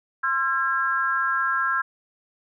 sine tone cluster, 1054 / 1355 / 1630 Hz, C6 / E6 / G#6, +12 / +47 / -33 cents, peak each -28 / -24 / -24 dBFS, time 0.23-1.82 s, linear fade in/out 10 ms, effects none

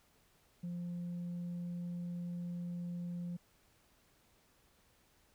sine tone, 174.61 Hz, F3, in tune, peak -36 dBFS, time 0.63-3.37 s, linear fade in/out 10 ms, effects tanh soft clip ceiling -37 dBFS + pink hiss -70 dBFS RMS until 5.34 s

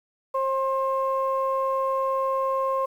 sine tone pair together, 534.3 / 1063 Hz, C5 / C6, +36 / +27 cents, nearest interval octave, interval 1191 cents, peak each -24 dBFS, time 0.34-2.86 s, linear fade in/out 10 ms, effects tanh soft clip ceiling -15 dBFS + 9-bit

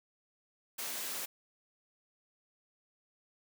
white high-pass noise, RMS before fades -39 dBFS, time 0.78-1.26 s, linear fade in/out 10 ms, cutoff 220 Hz, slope 12 dB/octave, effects none

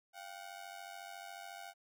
sawtooth ring-modulated tone, 740 Hz, F#5, in tune, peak -40 dBFS, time 0.13-1.74 s, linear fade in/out 50 ms, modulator 47 Hz, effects none

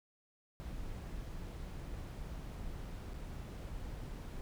brown noise with dropouts, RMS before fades -44 dBFS, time 0.6-4.41 s, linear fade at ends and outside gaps 0 ms, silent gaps 3.134-3.141 s, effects none

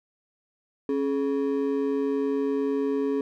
triangle ring-modulated tone, 349.2 Hz, F4, in tune, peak -18 dBFS, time 0.89-3.21 s, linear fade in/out 2 ms, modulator 74.5 Hz, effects none

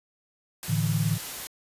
white noise, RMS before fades -36 dBFS, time 0.63-1.47 s, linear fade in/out 0 ms
sine chord, A suspended fourth, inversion none, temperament equal, 110 / 146.83 / 164.81 Hz, A2 / D3 / E3, 0 / 0 / 0 cents, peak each -27 dBFS, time 0.68-1.18 s, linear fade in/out 20 ms
effects resampled to 32000 Hz

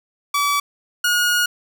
sawtooth tone pair in turn, 1147 / 1441.2 Hz, D6 / F#6, -41 / -46 cents, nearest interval major third, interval 395 cents, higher second, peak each -13 / -12 dBFS, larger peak second, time 0.34-0.6 / 1.04-1.46 s, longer second, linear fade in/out 5 ms, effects none

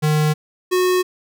square tone pair in turn, 152.6 / 365.6 Hz, D#3 / F#4, -33 / -21 cents, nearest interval octave + minor third, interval 1512 cents, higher second, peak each -15 dBFS, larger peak neither, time 0.02-0.34 / 0.71-1.03 s, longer neither, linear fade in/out 20 ms, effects none

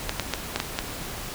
clicks, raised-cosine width 0.2 ms, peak -7 dBFS, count 6, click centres 0.094 / 0.197 / 0.337 / 0.56 / 0.601 / 0.789 s, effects pink hiss -35 dBFS RMS until 1.34 s

